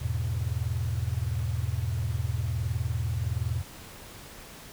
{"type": "chord", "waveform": "sine", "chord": "E major", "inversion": "none", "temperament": "equal", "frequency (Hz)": [82.41, 103.83, 123.47], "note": ["E2", "G#2", "B2"], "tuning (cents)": [0, 0, 0], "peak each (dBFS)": -31, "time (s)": [0.01, 3.62], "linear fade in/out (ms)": 10, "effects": ["pink hiss -46 dBFS RMS until 4.72 s"]}